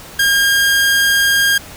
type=tone; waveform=sawtooth; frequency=1615 Hz; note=G#6; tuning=49 cents flat; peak=-7 dBFS; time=0.19-1.58 s; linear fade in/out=5 ms; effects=pink hiss -35 dBFS RMS until 1.76 s